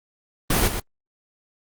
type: noise with echo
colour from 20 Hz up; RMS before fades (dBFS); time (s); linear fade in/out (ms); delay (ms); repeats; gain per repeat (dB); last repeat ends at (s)
pink; -19; 0.5-0.68; 5; 120; 1; -8; 0.8
effects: Opus 24 kbps